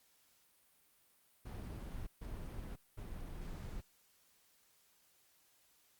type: noise bursts at uneven times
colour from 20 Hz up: brown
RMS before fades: -45 dBFS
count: 3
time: 1.45-2.07 / 2.21-2.76 / 2.97-3.81 s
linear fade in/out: 10 ms
effects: white hiss -71 dBFS RMS until 5.99 s + Opus 48 kbps